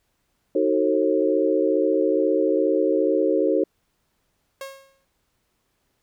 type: chord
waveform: sine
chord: D# diminished seventh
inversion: none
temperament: just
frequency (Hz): 311.1 / 373.4 / 448 / 537.6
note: D#4 / F#4 / A4 / C5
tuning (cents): 0 / +16 / +31 / +47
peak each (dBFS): -23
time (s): 0.55-3.64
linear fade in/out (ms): 5
type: tone with exponential decay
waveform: sawtooth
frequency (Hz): 543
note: C#5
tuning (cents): -36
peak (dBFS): -26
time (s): 4.61-5.05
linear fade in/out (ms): 2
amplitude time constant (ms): 94
effects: pink hiss -71 dBFS RMS until 6.02 s